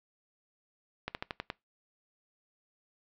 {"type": "slowing click train", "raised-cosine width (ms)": 0.3, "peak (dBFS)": -18, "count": 6, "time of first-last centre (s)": [1.08, 1.501], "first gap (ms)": 69, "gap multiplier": 1.1, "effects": ["noise-tail reverb RT60 0.2 s tail -22 dB re dry", "low-pass 5000 Hz 12 dB/octave"]}